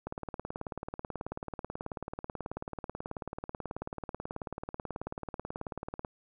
click train, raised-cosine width 1 ms, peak -23 dBFS, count 111, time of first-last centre 0.07-6.048 s, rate 18.4 Hz, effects none

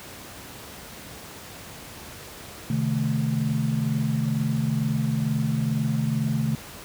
sine chord, A diminished, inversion first, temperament equal with one note detuned, 130.81 / 152.98 / 220 Hz, C3 / Eb3 / A3, 0 / -29 / 0 cents, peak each -26 dBFS, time 2.7-6.55 s, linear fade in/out 2 ms, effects pink hiss -41 dBFS RMS until 6.84 s + high-pass 60 Hz 12 dB/octave

